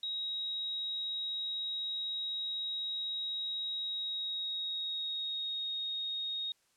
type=tone with pitch glide; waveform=sine; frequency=3806 to 3734 Hz; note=A#7 to A#7; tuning=+35 to +2 cents; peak=-34 dBFS; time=0.03-6.52 s; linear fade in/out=2 ms; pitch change=-33 cents; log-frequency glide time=3.79-5.73 s; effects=white hiss -72 dBFS RMS until 6.76 s + low-pass 10000 Hz 12 dB/octave